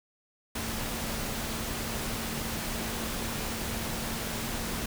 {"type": "tone in noise", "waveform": "sine", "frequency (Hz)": 226.1, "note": "A3", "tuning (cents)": 47, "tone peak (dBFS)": -40, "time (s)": [0.55, 4.86], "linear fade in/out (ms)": 5, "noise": "pink", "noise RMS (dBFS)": -34, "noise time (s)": [0.55, 4.86], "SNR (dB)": -9, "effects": []}